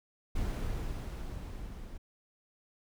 brown noise with level ramp, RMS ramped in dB -32 to -45 dBFS, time 0.35-1.98 s, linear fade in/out 10 ms, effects none

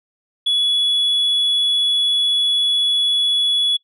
sine tone, 3394 Hz, G#7, 37 cents sharp, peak -12 dBFS, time 0.46-3.77 s, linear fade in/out 10 ms, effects noise-tail reverb RT60 0.1 s tail -22 dB re dry + tanh soft clip ceiling -13 dBFS

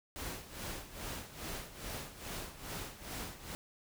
pink noise with tremolo, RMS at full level -41 dBFS, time 0.16-3.55 s, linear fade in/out 0 ms, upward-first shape sine, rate 2.4 Hz, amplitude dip 75%, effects none

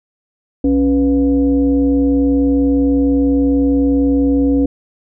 sine tone with frequency modulation, 277.2 Hz, C#4, in tune, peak -10 dBFS, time 0.64-4.66 s, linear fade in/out 5 ms, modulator 215 Hz, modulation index 0.64, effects none

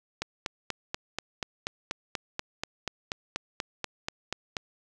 click train, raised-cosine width 0.2 ms, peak -13 dBFS, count 19, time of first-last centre 0.22-4.568 s, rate 4.14 Hz, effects none

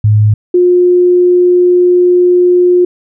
sine tone pair in turn, 106.2 / 357.2 Hz, G#2 / F4, +39 / +39 cents, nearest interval octave + major sixth, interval 2100 cents, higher second, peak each -4 dBFS, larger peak neither, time 0.04-0.34 / 0.54-2.85 s, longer second, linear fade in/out 5 ms, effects none

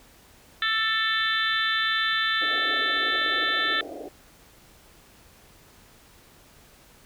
harmonic tone, 442.3 Hz, A4, 9 cents sharp, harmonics 3 / 4 / 5 / 6 / 7 / 8 / 9, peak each -29 / -25 / -36 / -39 / -34 / -28 / -35 dBFS, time 0.62-3.81 s, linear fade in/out 2 ms
pink band-pass noise, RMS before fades -38 dBFS, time 2.41-4.09 s, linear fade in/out 10 ms, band 270 to 760 Hz, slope 96 dB/octave
effects pink hiss -54 dBFS RMS until 7.05 s

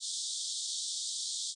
pink band-pass noise, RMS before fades -37 dBFS, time 0-1.55 s, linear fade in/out 50 ms, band 3400 to 9000 Hz, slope 96 dB/octave, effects none

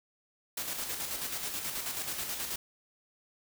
white noise with tremolo, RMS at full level -35 dBFS, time 0.57-2.56 s, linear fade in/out 5 ms, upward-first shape square, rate 9.3 Hz, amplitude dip 40%, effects none

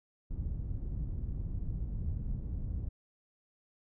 pink low-pass noise, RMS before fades -36 dBFS, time 0.3-2.89 s, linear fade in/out 10 ms, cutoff 120 Hz, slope 12 dB/octave, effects none

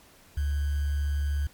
sine tone with sample-and-hold, 72.1 Hz, D2, 31 cents flat, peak -24 dBFS, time 0.37-1.47 s, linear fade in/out 5 ms, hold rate 1575 Hz, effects pink hiss -56 dBFS RMS until 1.53 s + MP3 96 kbps

